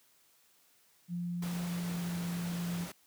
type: tone with pitch glide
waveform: sine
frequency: 174.61 to 173.4 Hz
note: F3 to F3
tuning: 0 to -12 cents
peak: -33 dBFS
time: 1.08-2.88 s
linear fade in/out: 50 ms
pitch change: -12 cents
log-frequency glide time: 1.86-2.01 s
type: noise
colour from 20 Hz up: pink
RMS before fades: -44 dBFS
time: 1.42-2.92 s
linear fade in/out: 5 ms
effects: white hiss -67 dBFS RMS until 3.06 s + high-pass 100 Hz 12 dB/octave